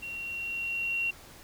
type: tone with level ramp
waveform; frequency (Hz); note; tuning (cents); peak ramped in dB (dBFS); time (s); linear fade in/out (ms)
sine; 2745; F7; -31; -36 to -26; 0.02-1.11; 10
effects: pink hiss -51 dBFS RMS until 1.43 s